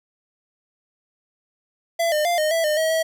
square tone with pitch steps, 673 / 605 / 695 / 615 / 660 / 607 / 639 / 646 Hz, E5 / D#5 / F5 / D#5 / E5 / D#5 / D#5 / E5, +36 / -49 / -9 / -20 / +2 / -43 / +46 / -35 cents, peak -19 dBFS, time 1.99-3.03 s, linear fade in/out 10 ms, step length 130 ms, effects none

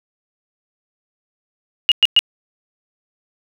sine tone bursts, 2862 Hz, F7, 42 cents sharp, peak -7 dBFS, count 3, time 1.89-2.191 s, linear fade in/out 0 ms, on 27 ms, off 110 ms, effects none

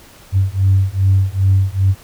sine beating tone pair, 95 / 97.5 Hz, F#2 / G2, +46 / -9 cents, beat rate 2.5 Hz, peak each -13 / -13 dBFS, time 0.32-1.95 s, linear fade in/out 50 ms, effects tanh soft clip ceiling -4 dBFS + pink hiss -43 dBFS RMS until 2.03 s

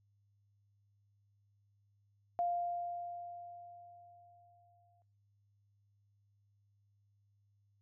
sine tone with exponential decay, 698.5 Hz, F5, in tune, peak -30 dBFS, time 2.39-5.02 s, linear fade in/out 0 ms, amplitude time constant 570 ms, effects noise-tail reverb RT60 0.6 s tail -26 dB re dry + added 101 Hz sine -70 dBFS peak until 7.81 s

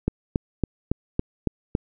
click train, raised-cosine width 3 ms, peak -8 dBFS, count 7, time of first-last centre 0.08-1.751 s, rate 3.59 Hz, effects none

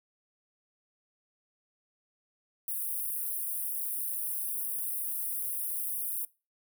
white high-pass noise, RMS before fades -34 dBFS, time 2.68-6.25 s, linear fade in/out 2 ms, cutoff 9200 Hz, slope 96 dB/octave, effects noise-tail reverb RT60 0.3 s tail -22 dB re dry

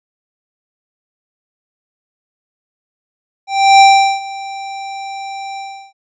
square tone with ADSR envelope, 784 Hz, G5, in tune, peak -3 dBFS, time 3.47-5.93 s, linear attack 330 ms, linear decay 400 ms, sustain -21 dB, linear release 350 ms, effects resampled to 16000 Hz

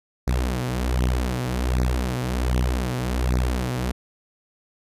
sawtooth beating tone pair, 61.74 / 63.04 Hz, B1 / B1, 0 / +36 cents, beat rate 1.3 Hz, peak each -20 dBFS, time 0.27-3.92 s, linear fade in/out 10 ms, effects resampled to 32000 Hz

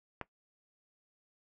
click, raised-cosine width 0.5 ms, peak -22 dBFS, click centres 0.213 s, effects noise-tail reverb RT60 0.1 s tail -17 dB re dry

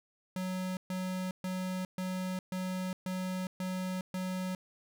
square tone bursts, 185 Hz, F#3, in tune, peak -34 dBFS, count 8, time 0.36-4.55 s, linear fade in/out 2 ms, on 410 ms, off 130 ms, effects none

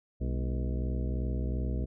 harmonic tone with a mistuned harmonic, 62.8 Hz, B1, 30 cents sharp, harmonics 1 / 2 / 3 / 4 / 5 / 6 / 7 / 8 / 10, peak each -30 / -36 / -40 / -42 / -44 / -46 / -47 / -48 / -50 dBFS, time 0.2-1.86 s, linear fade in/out 20 ms, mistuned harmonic 3, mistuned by +140 cents, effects none

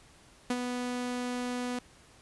sawtooth tone with ADSR envelope, 246.9 Hz, B3, in tune, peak -22 dBFS, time 0.5-1.79 s, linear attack 4 ms, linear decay 47 ms, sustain -6 dB, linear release 4 ms, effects pink hiss -58 dBFS RMS until 2.21 s + resampled to 24000 Hz

